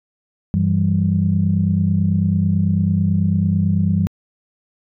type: tone cluster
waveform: sine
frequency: 96.9 / 166.1 / 195.2 Hz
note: G2 / E3 / G3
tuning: -20 / +13 / -7 cents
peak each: -18 dBFS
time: 0.54-4.07 s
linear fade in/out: 0 ms
effects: tanh soft clip ceiling -4 dBFS